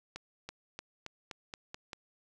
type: accelerating click train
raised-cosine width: 0.2 ms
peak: -24 dBFS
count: 8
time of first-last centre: 0.16-1.932 s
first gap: 330 ms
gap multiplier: 0.91
effects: none